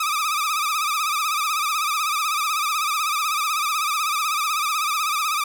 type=tone with vibrato; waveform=sawtooth; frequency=1226 Hz; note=D#6; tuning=26 cents flat; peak=-17 dBFS; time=0-5.44 s; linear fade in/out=5 ms; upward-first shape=sine; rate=16 Hz; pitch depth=100 cents each way; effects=none